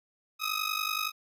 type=ring-modulated tone; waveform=15% pulse; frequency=1263 Hz; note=D#6; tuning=26 cents sharp; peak=-20 dBFS; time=0.39-1.12 s; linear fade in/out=50 ms; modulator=25.3 Hz; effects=none